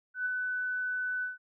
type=tone with ADSR envelope; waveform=sine; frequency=1499 Hz; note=F#6; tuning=22 cents sharp; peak=-27 dBFS; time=0.14-1.38 s; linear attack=120 ms; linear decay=8 ms; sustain=-3 dB; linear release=150 ms; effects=none